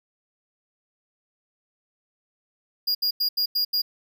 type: tone bursts at uneven times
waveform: square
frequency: 4845 Hz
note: D#8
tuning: 47 cents flat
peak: -21 dBFS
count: 6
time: 2.87-2.95 / 3.02-3.11 / 3.2-3.29 / 3.37-3.46 / 3.55-3.65 / 3.73-3.82 s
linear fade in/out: 10 ms
effects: none